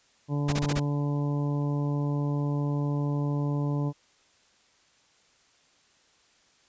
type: harmonic tone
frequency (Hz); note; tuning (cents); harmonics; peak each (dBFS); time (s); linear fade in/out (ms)
144.5; D3; -28; 1 / 2 / 3 / 4 / 5 / 6 / 7; -26 / -32 / -39 / -41 / -48 / -44 / -44; 0.28-3.93; 50
type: noise bursts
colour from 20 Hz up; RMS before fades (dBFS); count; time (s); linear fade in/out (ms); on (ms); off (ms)
pink; -30; 5; 0.48-0.799; 10; 47; 21
effects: white hiss -63 dBFS RMS until 6.68 s + resampled to 16000 Hz